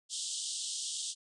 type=band-pass noise; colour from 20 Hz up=white; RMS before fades=-38 dBFS; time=0.09-1.15 s; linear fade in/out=50 ms; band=3000 to 9100 Hz; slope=96 dB/octave; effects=none